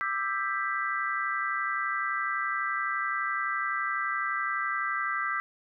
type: chord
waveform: sine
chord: E minor seventh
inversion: third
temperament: just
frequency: 1186.7 / 1318.5 / 1582.2 / 1977.8 Hz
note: D6 / E6 / G6 / B6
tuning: +18 / 0 / +16 / +2 cents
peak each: -33 dBFS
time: 0.01-5.4 s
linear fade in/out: 0 ms
effects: none